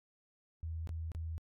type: tone with dropouts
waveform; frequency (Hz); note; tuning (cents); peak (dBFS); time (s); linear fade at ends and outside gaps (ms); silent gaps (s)
sine; 81.2; E2; -26; -37; 0.63-1.38; 0; 0.873-0.892 / 1.118-1.149
effects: AAC 64 kbps